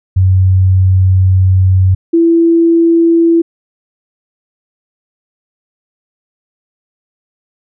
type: tone pair in turn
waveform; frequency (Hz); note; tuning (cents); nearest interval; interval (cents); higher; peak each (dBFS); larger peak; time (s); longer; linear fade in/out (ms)
sine; 93.7 / 333.9; F#2 / E4; +22 / +22; octave + minor seventh; 2200; second; -5; neither; 0.16-1.95 / 2.13-3.42; first; 10
effects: none